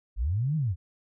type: linear two-way sweep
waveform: sine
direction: up then down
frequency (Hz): 43.23 to 161.9 to 76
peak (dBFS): -24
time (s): 0.16-0.76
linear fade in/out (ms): 50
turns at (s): 0.56
effects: none